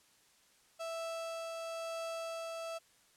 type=tone with tremolo; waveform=35% pulse; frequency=659.3 Hz; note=E5; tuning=in tune; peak=-36 dBFS; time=0.79-2.79 s; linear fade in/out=20 ms; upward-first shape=triangle; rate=1 Hz; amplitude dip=25%; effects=white hiss -67 dBFS RMS until 3.16 s + low-pass 10000 Hz 12 dB/octave